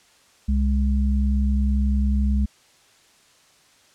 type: tone pair together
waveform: sine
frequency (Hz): 65.41 / 207.4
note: C2 / G#3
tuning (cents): 0 / -2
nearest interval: octave + minor sixth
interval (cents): 1998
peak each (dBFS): -18 / -24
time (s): 0.48-2.46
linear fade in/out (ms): 10
effects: white hiss -56 dBFS RMS until 3.94 s + low-pass 8000 Hz 12 dB/octave